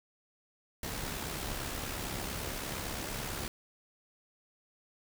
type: noise with amplitude modulation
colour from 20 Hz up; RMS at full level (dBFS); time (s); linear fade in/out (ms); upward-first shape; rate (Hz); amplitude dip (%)
pink; -36; 0.83-3.48; 2; sine; 68.8; 45
effects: none